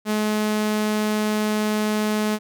sawtooth tone, 213 Hz, G#3, 44 cents sharp, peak -16 dBFS, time 0.05-2.39 s, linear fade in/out 50 ms, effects none

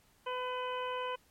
harmonic tone, 503 Hz, B4, 32 cents sharp, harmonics 1 / 2 / 3 / 4 / 5 / 6, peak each -38 / -37 / -46 / -52 / -47 / -46 dBFS, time 0.26-1.16 s, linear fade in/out 10 ms, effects pink hiss -67 dBFS RMS until 1.3 s + MP3 64 kbps

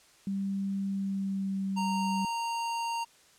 sine tone with pitch glide, 196 to 193.64 Hz, G3 to G3, 0 to -21 cents, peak -29 dBFS, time 0.27-2.25 s, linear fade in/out 2 ms, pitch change -21 cents, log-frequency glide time 0.86-1.59 s
square tone, 927 Hz, A#5, 10 cents flat, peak -31 dBFS, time 1.76-3.05 s, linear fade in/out 20 ms
effects white hiss -60 dBFS RMS until 3.38 s + low-pass 9000 Hz 12 dB/octave

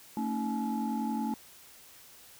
sine tone cluster, 224.3 / 275.1 / 316 / 853 Hz, A3 / C#4 / D#4 / G#5, +34 / -13 / +27 / +46 cents, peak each -31 / -35 / -39 / -35 dBFS, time 0.17-1.34 s, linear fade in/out 2 ms, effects tanh soft clip ceiling -23 dBFS + white hiss -54 dBFS RMS until 2.39 s

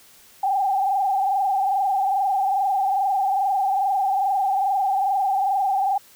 sine tone with frequency modulation, 784 Hz, G5, in tune, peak -18 dBFS, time 0.43-5.98 s, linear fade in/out 5 ms, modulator 22.4 Hz, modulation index 1.5, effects white hiss -51 dBFS RMS until 6.15 s

